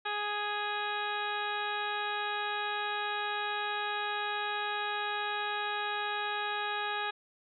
harmonic tone with a mistuned harmonic, 415.3 Hz, G#4, in tune, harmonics 1 / 2 / 3 / 4 / 5 / 6 / 7 / 8 / 9, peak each -42 / -36 / -39 / -37 / -49 / -41 / -49 / -44 / -43 dBFS, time 0.05-7.11 s, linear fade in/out 10 ms, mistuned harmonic 9, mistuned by +34 cents, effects none

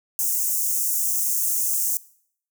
white high-pass noise, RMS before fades -23 dBFS, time 0.19-1.97 s, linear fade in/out 0 ms, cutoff 6100 Hz, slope 48 dB/octave, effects noise-tail reverb RT60 0.6 s tail -20 dB re dry

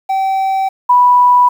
triangle / sine tone pair in turn, 771 / 984.7 Hz, G5 / B5, -29 / -5 cents, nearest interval major third, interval 424 cents, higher second, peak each -10 / -5 dBFS, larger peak second, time 0.09-0.69 / 0.89-1.49 s, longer neither, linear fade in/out 10 ms, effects 7-bit

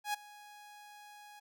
sawtooth tone with ADSR envelope, 830.6 Hz, G#5, in tune, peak -27 dBFS, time 0.04-1.4 s, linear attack 98 ms, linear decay 11 ms, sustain -21 dB, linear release 12 ms, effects none

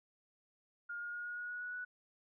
sine tone with pitch steps, 1418 / 1426.2 / 1434.5 / 1442.8 / 1451.1 / 1459.6 / 1468 / 1476.5 Hz, F6 / F6 / F6 / F#6 / F#6 / F#6 / F#6 / F#6, +26 / +36 / +46 / -44 / -34 / -24 / -14 / -4 cents, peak -40 dBFS, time 0.89-1.85 s, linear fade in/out 10 ms, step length 120 ms, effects none

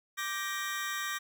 sawtooth chord, G minor, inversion second, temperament just, 1176 / 1568 / 1881.6 Hz, D6 / G6 / Bb6, +2 / 0 / +16 cents, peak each -34 / -35 / -33 dBFS, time 0.17-1.19 s, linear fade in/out 20 ms, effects none

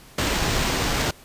pink noise with sample-and-hold, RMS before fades -23 dBFS, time 0.18-1.11 s, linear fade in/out 5 ms, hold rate 11025 Hz, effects pink hiss -48 dBFS RMS until 1.24 s + resampled to 32000 Hz

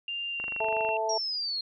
sine tone with pitch glide, 2794 to 2716 Hz, F7 to F7, 0 to -49 cents, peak -31 dBFS, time 0.08-0.97 s, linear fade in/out 2 ms, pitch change -49 cents, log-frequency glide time 0.28-0.68 s
click train, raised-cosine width 0.5 ms, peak -26 dBFS, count 13, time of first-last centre 0.4-0.89 s, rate 24.5 Hz
harmonic tone, 220 Hz, A3, in tune, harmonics 2 / 3 / 4, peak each -33 / -30 / -30 dBFS, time 0.6-1.18 s, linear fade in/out 5 ms
sine linear sweep, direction down, 5690 to 4186 Hz, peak -29 dBFS, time 1.09-1.61 s, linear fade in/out 5 ms
effects none

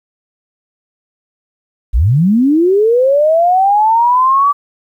sine linear sweep, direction up, 43.65 to 1160 Hz, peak -7 dBFS, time 1.93-4.53 s, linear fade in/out 20 ms, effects 8-bit

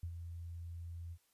sine tone with ADSR envelope, 84.8 Hz, E2, 50 cents sharp, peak -37 dBFS, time 0.03-1.18 s, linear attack 4 ms, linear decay 72 ms, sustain -6 dB, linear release 59 ms, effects white hiss -75 dBFS RMS until 1.33 s + resampled to 32000 Hz

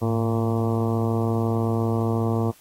harmonic tone with a mistuned harmonic, 114.4 Hz, A#2, 32 cents flat, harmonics 1 / 2 / 3 / 4 / 5 / 6 / 7 / 8 / 9 / 10, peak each -23 / -26 / -29 / -29 / -37 / -34 / -38 / -38 / -39 / -39 dBFS, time 0.01-2.52 s, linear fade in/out 20 ms, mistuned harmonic 1, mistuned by -87 cents, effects white hiss -54 dBFS RMS until 2.6 s + AAC 48 kbps

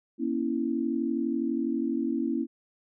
sine chord, A# diminished, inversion none, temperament equal with one note detuned, 237.7 / 277.2 / 329.6 Hz, A#3 / C#4 / E4, +34 / 0 / 0 cents, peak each -30 dBFS, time 0.18-2.47 s, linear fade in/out 50 ms, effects none

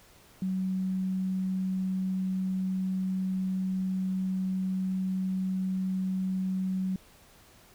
sine tone, 187.8 Hz, F#3, 26 cents sharp, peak -27 dBFS, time 0.42-6.96 s, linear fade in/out 2 ms, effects pink hiss -57 dBFS RMS until 7.74 s

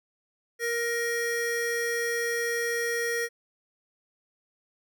square tone pair together, 469 / 1876 Hz, A#4 / A#6, +11 / +11 cents, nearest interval 2 octaves, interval 2400 cents, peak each -30 / -30 dBFS, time 0.59-3.29 s, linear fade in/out 50 ms, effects none

